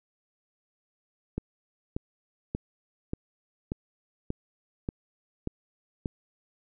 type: click train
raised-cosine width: 3 ms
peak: -17 dBFS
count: 9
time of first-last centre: 1.38-6.058 s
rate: 1.71 Hz
effects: none